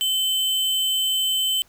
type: tone with sample-and-hold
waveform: sine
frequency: 3063 Hz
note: G7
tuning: 41 cents flat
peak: -19 dBFS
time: 0.01-1.62 s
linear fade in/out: 0 ms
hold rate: 11025 Hz
effects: pink hiss -57 dBFS RMS until 1.68 s